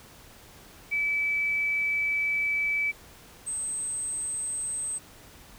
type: tone pair in turn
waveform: sine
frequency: 2303 / 8250 Hz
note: D7 / C9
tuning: -34 / -25 cents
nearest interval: octave + minor seventh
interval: 2209 cents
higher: second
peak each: -24 / -29 dBFS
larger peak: first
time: 0.91-2.92 / 3.46-4.99 s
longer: first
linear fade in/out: 20 ms
effects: pink hiss -51 dBFS RMS until 5.58 s